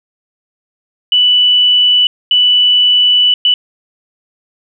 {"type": "tone bursts at uneven times", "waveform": "sine", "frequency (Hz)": 2970, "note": "F#7", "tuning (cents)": 6, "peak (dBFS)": -6, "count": 3, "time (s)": [[1.12, 2.07], [2.31, 3.34], [3.45, 3.54]], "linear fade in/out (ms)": 2, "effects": []}